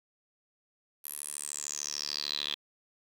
10% pulse tone with band-pass filter sweep, 73.42 Hz, D2, in tune, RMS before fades -37 dBFS, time 1.04-2.55 s, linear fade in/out 5 ms, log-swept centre 12000 to 3400 Hz, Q 8.1, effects 9-bit

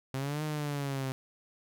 sawtooth linear two-way sweep, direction up then down, 130.81 to 154.4 to 130.81 Hz, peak -28 dBFS, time 0.14-1.12 s, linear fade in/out 0 ms, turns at 0.43 s, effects none

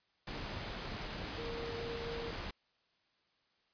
sine tone in noise, 465.4 Hz, A#4, 3 cents flat, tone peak -41 dBFS, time 1.38-2.31 s, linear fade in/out 5 ms, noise pink, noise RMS -42 dBFS, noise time 0.27-2.51 s, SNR -2 dB, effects white hiss -75 dBFS RMS until 3.73 s + resampled to 11025 Hz

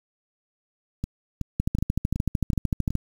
two click trains, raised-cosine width 5 ms, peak -15 / -10 dBFS, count 6 / 19, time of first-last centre 1.04-2.906 / 1.6-2.953 s, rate 2.68 / 13.3 Hz, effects 7-bit

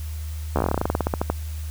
slowing click train, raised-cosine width 1 ms, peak -7 dBFS, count 20, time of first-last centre 0.56-1.3 s, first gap 13 ms, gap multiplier 1.11, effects added 77 Hz sine -28 dBFS peak until 1.7 s + white hiss -45 dBFS RMS until 1.7 s

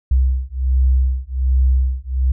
sine beating tone pair, 64 / 65.3 Hz, C2 / C2, -38 / -3 cents, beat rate 1.3 Hz, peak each -16 dBFS, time 0.11-2.32 s, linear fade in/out 5 ms, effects none

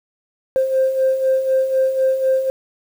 sine beating tone pair, 523.3 / 527.3 Hz, C5 / C5, 0 / +13 cents, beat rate 4 Hz, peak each -21 / -14 dBFS, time 0.56-2.5 s, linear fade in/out 0 ms, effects tanh soft clip ceiling -9 dBFS + 7-bit

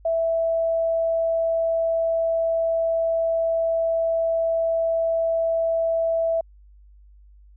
sine tone, 659 Hz, E5, 1 cent flat, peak -19 dBFS, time 0.05-6.41 s, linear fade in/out 5 ms, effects added 50 Hz sine -47 dBFS peak until 7.56 s

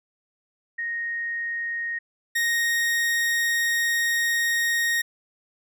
sine / 40% pulse tone pair in turn, 1864.7 / 1864.7 Hz, A#6 / A#6, 0 / 0 cents, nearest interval unison, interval 0 cents, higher neither, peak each -26 / -20 dBFS, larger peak second, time 0.78-1.99 / 2.35-5.02 s, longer second, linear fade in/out 10 ms, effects none

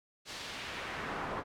brown noise with band-pass filter sweep, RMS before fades -40 dBFS, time 0.25-1.44 s, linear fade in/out 50 ms, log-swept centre 4900 to 930 Hz, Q 1, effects none

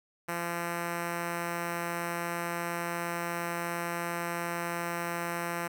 5% pulse tone with notch filter, 171.4 Hz, F3, 32 cents flat, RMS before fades -34 dBFS, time 0.28-5.68 s, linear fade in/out 10 ms, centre 4700 Hz, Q 2, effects none

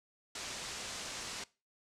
white low-pass noise, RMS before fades -43 dBFS, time 0.35-1.44 s, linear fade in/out 5 ms, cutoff 7600 Hz, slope 24 dB/octave, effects noise-tail reverb RT60 0.3 s tail -21 dB re dry + low-pass 12000 Hz 12 dB/octave

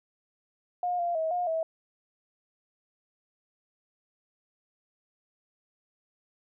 sine tone with pitch steps, 714 / 693 / 641 / 713 / 648 Hz, F5 / F5 / E5 / F5 / E5, +38 / -14 / -49 / +36 / -30 cents, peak -26 dBFS, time 0.83-1.63 s, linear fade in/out 2 ms, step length 160 ms, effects none

